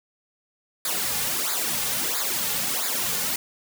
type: noise with flanger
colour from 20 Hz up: white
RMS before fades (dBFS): -26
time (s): 0.85-3.36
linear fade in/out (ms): 2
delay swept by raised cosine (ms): 0.34 to 3.14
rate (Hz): 1.5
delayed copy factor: -0.8
effects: none